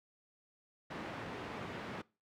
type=band-pass noise; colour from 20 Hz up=pink; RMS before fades=-44 dBFS; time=0.9-2.02 s; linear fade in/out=10 ms; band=140 to 2200 Hz; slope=12 dB/octave; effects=noise-tail reverb RT60 0.3 s tail -22 dB re dry